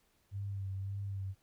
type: tone with vibrato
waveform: sine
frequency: 98 Hz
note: G2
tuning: in tune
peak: -36 dBFS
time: 0.31-1.35 s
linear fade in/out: 50 ms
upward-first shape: sine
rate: 1.8 Hz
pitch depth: 34 cents each way
effects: pink hiss -73 dBFS RMS until 1.42 s